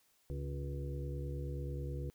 harmonic tone with a mistuned harmonic, 69.3 Hz, C#2, in tune, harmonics 1 / 2 / 4 / 5 / 6 / 7, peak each -40 / -41 / -51 / -49 / -57 / -49 dBFS, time 0.3-2.1 s, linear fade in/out 0 ms, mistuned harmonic 5, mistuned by +44 cents, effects white hiss -72 dBFS RMS until 2.14 s

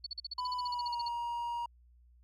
sine tone bursts, 4435 Hz, C#8, in tune, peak -36 dBFS, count 16, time 0.04-1.085 s, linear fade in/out 5 ms, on 25 ms, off 43 ms
triangle tone with pitch glide, 997 to 947.6 Hz, B5 to A#5, +16 to +28 cents, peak -32 dBFS, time 0.38-1.66 s, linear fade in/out 5 ms, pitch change -88 cents, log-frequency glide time 0.54-0.99 s
effects added 60 Hz sine -59 dBFS peak until 2.23 s

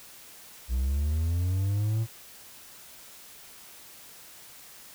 triangle linear sweep, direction up, 59.5 to 114.4 Hz, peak -22 dBFS, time 0.68-2.07 s, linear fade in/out 50 ms, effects white hiss -49 dBFS RMS until 4.94 s

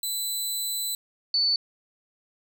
15% pulse / sine tone pair in turn, 4000 / 4490 Hz, B7 / C#8, +21 / +21 cents, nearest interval major second, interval 200 cents, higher second, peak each -20 dBFS, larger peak neither, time 0.03-0.95 / 1.34-1.56 s, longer first, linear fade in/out 2 ms, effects none

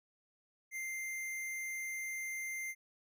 square tone, 2093 Hz, C7, in tune, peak -39 dBFS, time 0.71-2.75 s, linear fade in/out 50 ms, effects none

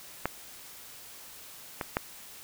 clicks, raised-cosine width 0.5 ms, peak -12 / -16 / -11 dBFS, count 3, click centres 0.256 / 1.812 / 1.969 s, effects white hiss -48 dBFS RMS until 2.43 s

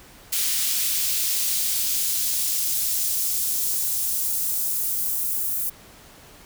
white noise with high-pass filter sweep, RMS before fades -24 dBFS, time 0.32-5.7 s, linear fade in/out 10 ms, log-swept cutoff 2600 to 11000 Hz, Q 0.71, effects pink hiss -48 dBFS RMS until 6.45 s

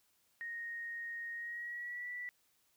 sine tone with pitch glide, 1864 to 1961.2 Hz, A#6 to B6, -1 to -13 cents, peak -40 dBFS, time 0.41-2.29 s, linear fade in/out 0 ms, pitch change +88 cents, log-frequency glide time 1.33-2.1 s, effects white hiss -74 dBFS RMS until 2.76 s

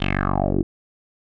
10% pulse tone with low-pass filter sweep, 47.89 Hz, G1, 40 cents flat, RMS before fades -21 dBFS, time 0-0.63 s, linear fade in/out 10 ms, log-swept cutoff 3400 to 320 Hz, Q 5.4, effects none

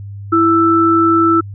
sine tone pair together, 331 / 1324 Hz, E4 / E6, +7 / +7 cents, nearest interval 2 octaves, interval 2400 cents, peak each -11 dBFS, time 0.32-1.41 s, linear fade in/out 10 ms, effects added 100 Hz sine -26 dBFS peak until 1.54 s

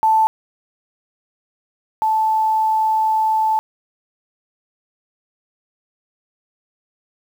sine tone pair in turn, 880 / 875.7 Hz, A5 / A5, 0 / -8 cents, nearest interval unison, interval 8 cents, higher first, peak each -11 / -14 dBFS, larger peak first, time 0.03-0.27 / 2.02-3.59 s, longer second, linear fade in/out 0 ms, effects 7-bit

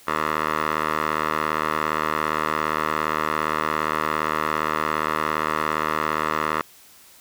10% pulse tone with band-pass filter, 77.4 Hz, D#2, 9 cents flat, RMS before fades -24 dBFS, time 0.07-6.62 s, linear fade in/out 10 ms, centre 1300 Hz, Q 1.9, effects white hiss -50 dBFS RMS until 7.2 s

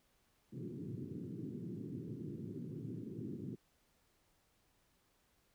pink band-pass noise, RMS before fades -45 dBFS, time 0.52-3.56 s, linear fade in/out 20 ms, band 110 to 380 Hz, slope 48 dB/octave, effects pink hiss -75 dBFS RMS until 5.54 s

